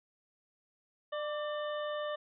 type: harmonic tone with a mistuned harmonic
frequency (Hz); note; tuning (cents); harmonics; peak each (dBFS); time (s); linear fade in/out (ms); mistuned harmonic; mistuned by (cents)
598; D5; +31; 1 / 2 / 3 / 5 / 6; -35 / -41 / -45 / -49 / -51; 1.12-2.16; 10; 2; -37
effects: none